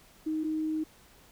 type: tone pair in turn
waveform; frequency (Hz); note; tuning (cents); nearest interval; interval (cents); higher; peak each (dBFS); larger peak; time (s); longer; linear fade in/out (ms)
sine; 312.8 / 312.8; D#4 / D#4; +9 / +9; unison; 0; neither; -28; neither; 0.26-0.44 / 0.44-0.84; second; 10
effects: pink hiss -58 dBFS RMS until 1.31 s